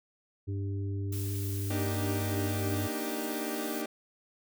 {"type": "harmonic tone", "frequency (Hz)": 98.9, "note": "G2", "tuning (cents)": 16, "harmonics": [1, 3, 4], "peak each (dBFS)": [-31, -41, -44], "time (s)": [0.47, 2.88], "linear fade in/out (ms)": 20}
{"type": "noise", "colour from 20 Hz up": "blue", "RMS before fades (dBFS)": -42, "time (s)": [1.12, 3.82], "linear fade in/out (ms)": 5}
{"type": "chord", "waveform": "30% pulse", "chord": "Eb major seventh", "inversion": "second", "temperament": "equal", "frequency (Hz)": [233.1, 293.7, 311.1, 392], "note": ["Bb3", "D4", "Eb4", "G4"], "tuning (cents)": [0, 0, 0, 0], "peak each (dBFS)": -36, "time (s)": [1.7, 3.86], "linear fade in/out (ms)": 5}
{"effects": []}